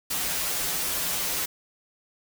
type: noise with comb filter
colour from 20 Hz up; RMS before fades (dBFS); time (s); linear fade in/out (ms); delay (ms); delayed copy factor
white; -28; 0.1-1.46; 10; 8.9; -0.8
effects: none